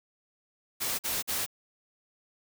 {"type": "noise bursts", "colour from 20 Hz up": "white", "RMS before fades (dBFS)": -31, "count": 3, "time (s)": [0.8, 1.464], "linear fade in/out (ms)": 20, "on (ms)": 190, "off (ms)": 47, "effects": []}